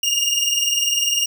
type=tone pair together; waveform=25% pulse; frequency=2825 / 2845 Hz; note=F7 / F7; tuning=+19 / +31 cents; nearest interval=unison; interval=12 cents; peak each=-16 / -16 dBFS; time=0.03-1.26 s; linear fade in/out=5 ms; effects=none